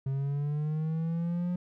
triangle linear sweep, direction up, 133.7 to 179.3 Hz, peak -26 dBFS, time 0.06-1.56 s, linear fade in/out 5 ms, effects none

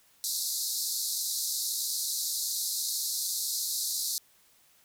pink band-pass noise, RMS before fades -32 dBFS, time 0.24-4.18 s, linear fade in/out 0 ms, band 3900 to 15000 Hz, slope 96 dB/octave, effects white hiss -63 dBFS RMS until 4.84 s

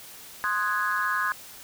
sine chord, Ab dominant seventh, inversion first, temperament equal, 1046.5 / 1244.5 / 1480 / 1661.2 Hz, C6 / Eb6 / Gb6 / Ab6, 0 / 0 / 0 / 0 cents, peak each -29 / -29 / -30 / -27 dBFS, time 0.44-1.32 s, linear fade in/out 0 ms, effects tanh soft clip ceiling -15 dBFS + white hiss -45 dBFS RMS until 1.63 s

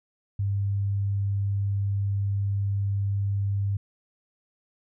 sine tone, 99.7 Hz, G2, 30 cents sharp, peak -23 dBFS, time 0.39-3.77 s, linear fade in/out 5 ms, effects none

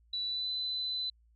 sine tone with pitch glide, 3951 to 4013 Hz, B7 to B7, 0 to +27 cents, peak -32 dBFS, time 0.13-1.1 s, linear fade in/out 5 ms, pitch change +27 cents, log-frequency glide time 0.25-0.5 s, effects added 57 Hz sine -62 dBFS peak until 1.35 s

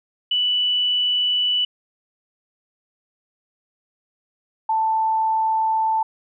sine tone pair in turn, 2967 / 883.8 Hz, F#7 / A5, +4 / +7 cents, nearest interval octave + major sixth, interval 2097 cents, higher first, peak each -17 dBFS, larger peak neither, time 0.31-1.65 / 4.69-6.03 s, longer neither, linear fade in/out 5 ms, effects none

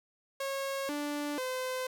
sawtooth tone with pitch steps, 546 / 292.5 / 513 Hz, C#5 / D4 / C5, -26 / -7 / -34 cents, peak -29 dBFS, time 0.4-1.87 s, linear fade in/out 5 ms, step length 490 ms, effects none

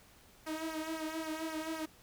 sawtooth tone with flanger, 317.7 Hz, D#4, 36 cents sharp, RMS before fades -39 dBFS, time 0.46-1.86 s, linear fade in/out 10 ms, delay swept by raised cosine 0.24 to 2.94 ms, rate 3.8 Hz, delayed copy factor -0.85, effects pink hiss -61 dBFS RMS until 2.02 s

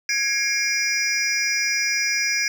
triangle tone cluster, 1660 / 2150 / 2374 / 5040 / 5730 Hz, G#6 / C7 / D7 / D#8 / F8, -1 / +47 / +18 / +21 / +44 cents, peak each -25 dBFS, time 0.09-2.48 s, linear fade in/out 2 ms, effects none

